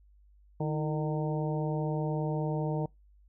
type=harmonic tone with a mistuned harmonic; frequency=152.5 Hz; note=D#3; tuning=34 cents flat; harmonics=1 / 2 / 3 / 4 / 5 / 6; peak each=-30 / -37 / -36 / -39 / -42 / -42 dBFS; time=0.6-2.86 s; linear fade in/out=5 ms; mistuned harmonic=2; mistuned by=+89 cents; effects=noise-tail reverb RT60 0.2 s tail -25 dB re dry + added 50 Hz sine -57 dBFS peak until 3.28 s